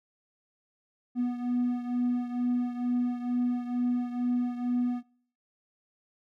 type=beating tone pair; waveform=triangle; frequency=244.6 / 246.8 Hz; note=B3 / B3; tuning=-16 / -1 cents; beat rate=2.2 Hz; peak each=-25 / -30 dBFS; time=1.15-5.03 s; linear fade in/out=50 ms; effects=noise-tail reverb RT60 0.6 s tail -25 dB re dry + tanh soft clip ceiling -18 dBFS